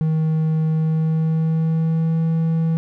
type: tone with pitch glide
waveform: triangle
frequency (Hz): 158.2 to 162.84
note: D#3 to E3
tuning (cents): +29 to -21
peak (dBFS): -14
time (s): 0.01-2.77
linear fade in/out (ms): 0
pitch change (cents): +50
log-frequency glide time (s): 0.69-2.21
effects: none